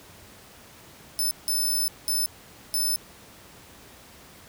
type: tone bursts at uneven times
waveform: 10% pulse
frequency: 5274 Hz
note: E8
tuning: in tune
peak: -17 dBFS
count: 4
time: 1.19-1.31 / 1.48-1.88 / 2.08-2.26 / 2.74-2.96 s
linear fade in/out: 0 ms
effects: pink hiss -49 dBFS RMS until 4.48 s + high-pass 60 Hz 12 dB/octave